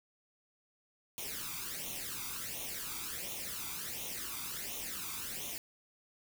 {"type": "noise with flanger", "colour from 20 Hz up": "white", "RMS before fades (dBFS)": -41, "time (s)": [1.18, 5.58], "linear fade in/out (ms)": 0, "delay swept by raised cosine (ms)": [0.31, 0.86], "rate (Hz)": 1.4, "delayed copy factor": 0.7, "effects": []}